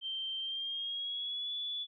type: tone with pitch glide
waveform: sine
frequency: 3136 to 3440 Hz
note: G7 to A7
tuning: 0 to -40 cents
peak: -35 dBFS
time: 0.01-1.87 s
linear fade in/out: 50 ms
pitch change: +160 cents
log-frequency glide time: 0.39-1.53 s
effects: none